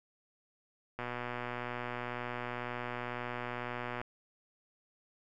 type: click train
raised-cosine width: 0.5 ms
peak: -23 dBFS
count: 370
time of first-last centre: 0.99-4.015 s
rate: 122 Hz
effects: none